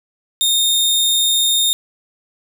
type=tone; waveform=sawtooth; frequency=3667 Hz; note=A#7; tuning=29 cents flat; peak=-10 dBFS; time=0.41-1.73 s; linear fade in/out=0 ms; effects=none